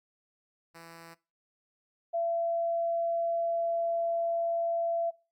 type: tone pair in turn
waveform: 5% pulse / sine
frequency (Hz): 166.3 / 674.9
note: E3 / E5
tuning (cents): +16 / +41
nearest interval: 2 octaves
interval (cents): 2425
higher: second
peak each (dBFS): -36 / -27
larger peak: second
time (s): 0.74-1.15 / 2.13-5.11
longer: second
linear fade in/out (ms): 20
effects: noise-tail reverb RT60 0.3 s tail -21 dB re dry + Opus 48 kbps